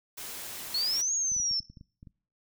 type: noise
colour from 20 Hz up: white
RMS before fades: -40 dBFS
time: 0.17-1.02 s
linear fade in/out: 10 ms
type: exponential two-way sweep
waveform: sine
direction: up then down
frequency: 4252 to 6700 to 5290 Hz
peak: -26 dBFS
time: 0.74-1.6 s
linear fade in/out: 5 ms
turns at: 1.14 s
type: clicks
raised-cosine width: 5 ms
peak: -36 dBFS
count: 10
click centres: 1.319 / 1.365 / 1.4 / 1.512 / 1.603 / 1.7 / 1.772 / 1.811 / 2.029 / 2.072 s
effects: noise-tail reverb RT60 0.5 s tail -23 dB re dry